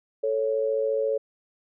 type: tone pair together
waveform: sine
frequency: 440 / 554.4 Hz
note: A4 / C#5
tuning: 0 / 0 cents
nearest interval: major third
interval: 400 cents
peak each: -25 dBFS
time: 0.23-1.18 s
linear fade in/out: 10 ms
effects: none